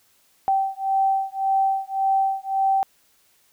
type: beating tone pair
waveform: sine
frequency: 775 / 776.8 Hz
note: G5 / G5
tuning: -20 / -16 cents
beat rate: 1.8 Hz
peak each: -22 dBFS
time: 0.48-2.83 s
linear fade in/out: 0 ms
effects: white hiss -61 dBFS RMS until 3.52 s